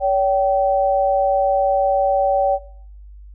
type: tone pair together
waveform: sine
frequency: 567 / 772.9 Hz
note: C#5 / G5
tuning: +39 / -25 cents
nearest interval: perfect fourth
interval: 536 cents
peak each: -17 dBFS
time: 0-2.59 s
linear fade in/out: 50 ms
effects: noise-tail reverb RT60 0.6 s tail -17 dB re dry + added 50 Hz sine -37 dBFS peak until 3.34 s